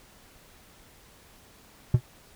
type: tone with exponential decay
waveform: triangle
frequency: 121.9 Hz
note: B2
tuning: 22 cents flat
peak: -10 dBFS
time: 1.94-2.01 s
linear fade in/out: 5 ms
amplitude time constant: 15 ms
effects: pink hiss -55 dBFS RMS until 2.35 s